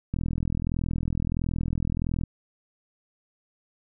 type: click train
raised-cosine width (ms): 5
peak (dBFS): -15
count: 88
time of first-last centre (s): 0.14-2.236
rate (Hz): 41.5
effects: none